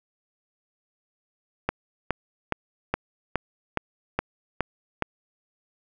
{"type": "click train", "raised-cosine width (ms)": 0.5, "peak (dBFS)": -8, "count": 9, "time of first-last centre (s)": [1.69, 5.023], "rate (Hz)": 2.4, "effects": []}